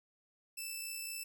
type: tone with amplitude modulation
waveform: 10% pulse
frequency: 2644 Hz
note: E7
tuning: 5 cents sharp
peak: -30 dBFS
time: 0.57-1.24 s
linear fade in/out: 10 ms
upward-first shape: sine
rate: 64.3 Hz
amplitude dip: 35%
effects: 12-bit